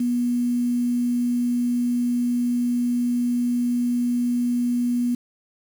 sine tone with quantisation, 242.8 Hz, B3, 29 cents flat, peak -19 dBFS, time 0-5.15 s, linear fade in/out 5 ms, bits 7, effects none

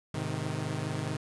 sawtooth chord, Ab major, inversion none, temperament equal with one note detuned, 106.25 / 130.81 / 155.56 Hz, Ab2 / C3 / Eb3, +40 / 0 / 0 cents, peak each -33 / -32 / -31 dBFS, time 0.14-1.17 s, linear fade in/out 5 ms, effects resampled to 24000 Hz + 10-bit

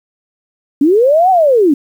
sine linear two-way sweep, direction up then down, 264.5 to 773 to 264.5 Hz, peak -6 dBFS, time 0.81-1.74 s, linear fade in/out 5 ms, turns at 1.3 s, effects 7-bit

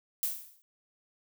violet noise with exponential decay, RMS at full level -28 dBFS, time 0.23-0.62 s, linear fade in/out 0 ms, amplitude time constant 83 ms, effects none

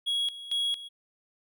triangle tone with tremolo, 3322 Hz, G#7, in tune, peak -24 dBFS, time 0.06-0.89 s, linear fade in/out 20 ms, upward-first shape square, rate 2.2 Hz, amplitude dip 80%, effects none

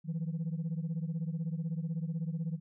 sine beating tone pair, 158.1 / 174.1 Hz, D#3 / F3, +28 / -5 cents, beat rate 16 Hz, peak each -33 / -35 dBFS, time 0.04-2.6 s, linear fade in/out 50 ms, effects tanh soft clip ceiling -29 dBFS

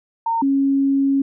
sine tone pair in turn, 915 / 274.6 Hz, A#5 / C#4, -32 / -16 cents, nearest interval octave + major sixth, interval 2084 cents, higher first, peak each -17 / -14 dBFS, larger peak second, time 0.26-0.42 / 0.42-1.22 s, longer second, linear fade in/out 5 ms, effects none

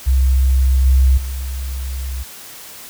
sine tone with level steps, 65.41 Hz, C2, in tune, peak -10 / -8 / -21 dBFS, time 0.06-2.24 s, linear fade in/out 20 ms, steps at 0.85 / 1.17 s, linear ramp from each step 10 ms, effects white hiss -36 dBFS RMS until 2.89 s

